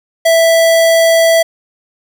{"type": "tone", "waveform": "square", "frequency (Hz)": 659.3, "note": "E5", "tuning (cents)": 0, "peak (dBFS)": -7, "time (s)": [0.25, 1.43], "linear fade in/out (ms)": 10, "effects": []}